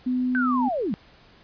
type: tone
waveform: sine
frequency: 252 Hz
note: B3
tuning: 35 cents sharp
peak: -21 dBFS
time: 0.06-0.69 s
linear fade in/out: 10 ms
type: linear sweep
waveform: sine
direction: down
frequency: 1568 to 170.3 Hz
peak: -23 dBFS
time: 0.35-0.94 s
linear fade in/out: 0 ms
effects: pink hiss -53 dBFS RMS until 1.43 s + resampled to 11025 Hz